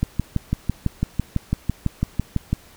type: click train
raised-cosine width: 5 ms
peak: -7 dBFS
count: 16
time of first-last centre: 0.03-2.53 s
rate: 6 Hz
effects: pink hiss -49 dBFS RMS until 2.76 s